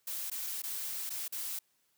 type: noise with dropouts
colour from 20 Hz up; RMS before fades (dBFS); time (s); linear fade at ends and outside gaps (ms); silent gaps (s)
blue; -38; 0.07-1.59; 5; 0.3-0.314 / 0.621-0.636 / 1.095-1.102 / 1.28-1.323
effects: white hiss -74 dBFS RMS until 1.97 s + high-pass 60 Hz 12 dB/octave